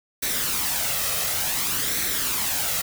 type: noise with flanger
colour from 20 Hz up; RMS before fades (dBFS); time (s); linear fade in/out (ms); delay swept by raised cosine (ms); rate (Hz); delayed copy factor
white; -25; 0.22-2.82; 10; 0.5 to 1.6; 0.56; +0.5
effects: none